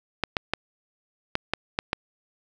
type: clicks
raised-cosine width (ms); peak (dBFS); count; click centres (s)
0.3; -7; 7; 0.237 / 0.368 / 0.536 / 1.354 / 1.536 / 1.789 / 1.931
effects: none